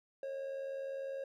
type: tone with amplitude modulation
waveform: triangle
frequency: 543 Hz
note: C#5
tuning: 36 cents flat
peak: -34 dBFS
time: 0.23-1.24 s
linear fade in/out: 2 ms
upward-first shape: sine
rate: 80 Hz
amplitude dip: 50%
effects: none